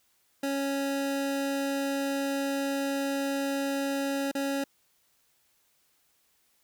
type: tone with dropouts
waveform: 25% pulse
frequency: 276.6 Hz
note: C#4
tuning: 4 cents flat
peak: -24 dBFS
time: 0.43-4.64 s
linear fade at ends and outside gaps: 5 ms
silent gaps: 4.315-4.35 s
effects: white hiss -69 dBFS RMS until 6.63 s